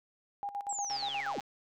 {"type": "tone with tremolo", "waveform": "sine", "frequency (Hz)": 808, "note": "G#5", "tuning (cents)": -48, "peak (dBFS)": -33, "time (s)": [0.43, 1.4], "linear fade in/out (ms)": 0, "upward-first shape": "square", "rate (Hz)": 8.4, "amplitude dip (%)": 75}
{"type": "linear sweep", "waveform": "sine", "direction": "down", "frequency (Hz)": [7900, 145.3], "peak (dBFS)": -35, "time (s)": [0.69, 1.39], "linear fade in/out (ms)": 5}
{"type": "click train", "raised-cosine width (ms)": 0.2, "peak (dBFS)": -29, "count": 72, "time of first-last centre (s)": [0.9, 1.407], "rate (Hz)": 140}
{"effects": []}